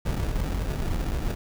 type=noise with sample-and-hold; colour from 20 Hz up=brown; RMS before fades=-27 dBFS; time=0.05-1.35 s; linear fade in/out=10 ms; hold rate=1050 Hz; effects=none